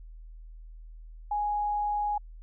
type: tone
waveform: sine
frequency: 830.6 Hz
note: G#5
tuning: in tune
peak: -26 dBFS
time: 1.31-2.18 s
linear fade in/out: 5 ms
effects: added 40 Hz sine -43 dBFS peak until 2.42 s